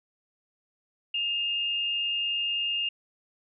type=tone pair together; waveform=sine; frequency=2593 / 2816 Hz; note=E7 / F7; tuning=-29 / +14 cents; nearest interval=minor second; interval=143 cents; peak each=-38 / -26 dBFS; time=1.14-2.89 s; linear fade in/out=5 ms; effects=none